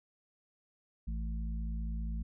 harmonic tone, 55 Hz, A1, in tune, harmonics 1 / 3 / 4, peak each -34 / -44 / -46 dBFS, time 1.07-2.23 s, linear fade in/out 10 ms, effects none

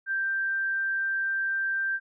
sine tone, 1574 Hz, G6, 7 cents sharp, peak -25 dBFS, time 0.06-2 s, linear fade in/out 50 ms, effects none

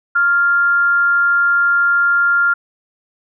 sine tone with amplitude modulation, 1396.9 Hz, F6, in tune, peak -9 dBFS, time 0.15-2.54 s, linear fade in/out 10 ms, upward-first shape sine, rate 294 Hz, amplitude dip 35%, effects none

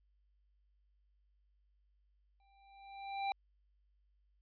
square tone with exponential growth, 789 Hz, G5, 11 cents sharp, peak -33 dBFS, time 2.4-3.32 s, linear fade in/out 1 ms, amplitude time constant 200 ms, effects added 50 Hz sine -70 dBFS peak until 4.41 s + resampled to 11025 Hz

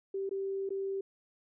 sine tone with dropouts, 389.7 Hz, G4, 10 cents flat, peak -32 dBFS, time 0.14-1.01 s, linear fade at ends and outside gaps 5 ms, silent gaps 0.293-0.31 / 0.692-0.704 s, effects none

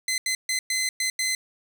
15% pulse tone bursts at uneven times, 2048 Hz, C7, 38 cents flat, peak -17 dBFS, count 6, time 0.08-0.18 / 0.26-0.35 / 0.49-0.59 / 0.7-0.89 / 1-1.1 / 1.19-1.35 s, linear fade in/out 2 ms, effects none

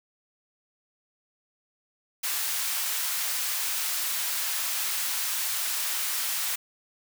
white high-pass noise, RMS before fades -29 dBFS, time 2.23-6.56 s, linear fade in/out 10 ms, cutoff 1000 Hz, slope 12 dB/octave, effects none

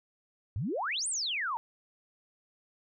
sine exponential two-way sweep, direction up then down, 86.4 to 9550 to 872 Hz, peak -30 dBFS, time 0.56-1.57 s, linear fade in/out 0 ms, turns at 1.08 s, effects none

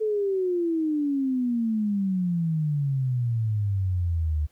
sine exponential sweep, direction down, 440 to 73.6 Hz, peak -22 dBFS, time 0-4.47 s, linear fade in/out 20 ms, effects pink hiss -65 dBFS RMS until 4.51 s

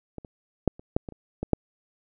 clicks, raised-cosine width 2 ms, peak -23 / -29 / -6 / -30 / -8 / -22 / -30 / -16 / -6 dBFS, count 9, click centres 0.183 / 0.248 / 0.677 / 0.795 / 0.965 / 1.088 / 1.123 / 1.43 / 1.533 s, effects none

